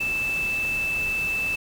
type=tone in noise; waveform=sine; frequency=2637 Hz; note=E7; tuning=in tune; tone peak=-23 dBFS; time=0-1.56 s; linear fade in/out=10 ms; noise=pink; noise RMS=-37 dBFS; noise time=0-1.56 s; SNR=+11 dB; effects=none